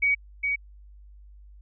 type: tone with echo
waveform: sine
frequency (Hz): 2257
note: C#7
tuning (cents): +31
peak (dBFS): -19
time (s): 0.02-0.15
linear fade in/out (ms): 10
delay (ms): 410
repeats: 1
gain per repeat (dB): -4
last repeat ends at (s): 0.56
effects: added 50 Hz sine -46 dBFS peak until 1.61 s